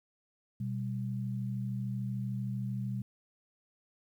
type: tone pair together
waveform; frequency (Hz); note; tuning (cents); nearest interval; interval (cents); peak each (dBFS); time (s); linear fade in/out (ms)
sine; 123.8 / 197; B2 / G3; +5 / +9; minor sixth; 804; -34 / -37; 0.6-3.02; 5
effects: 11-bit